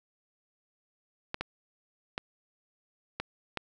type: clicks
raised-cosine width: 0.3 ms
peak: -16 dBFS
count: 5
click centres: 1.344 / 1.41 / 2.179 / 3.2 / 3.573 s
effects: none